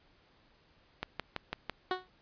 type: click train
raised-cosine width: 0.3 ms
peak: -18 dBFS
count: 5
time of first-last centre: 1.03-1.697 s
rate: 6 Hz
type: tone with exponential decay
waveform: 15% pulse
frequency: 369.1 Hz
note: F#4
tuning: 4 cents flat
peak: -21 dBFS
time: 1.91-2.08 s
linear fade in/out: 1 ms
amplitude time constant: 35 ms
effects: pink hiss -66 dBFS RMS until 2.21 s + resampled to 11025 Hz